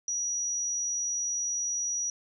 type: tone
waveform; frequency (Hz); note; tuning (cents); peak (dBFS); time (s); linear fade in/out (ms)
sine; 5810; F#8; -32; -28; 0.08-2.1; 2
effects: none